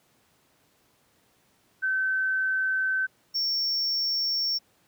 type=tone pair in turn; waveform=sine / triangle; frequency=1535 / 5470 Hz; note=G6 / F8; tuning=-37 / -37 cents; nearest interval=octave + minor seventh; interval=2200 cents; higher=second; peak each=-23 dBFS; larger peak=neither; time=1.82-3.07 / 3.34-4.59 s; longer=neither; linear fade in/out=20 ms; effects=pink hiss -65 dBFS RMS until 4.87 s + high-pass 100 Hz 12 dB/octave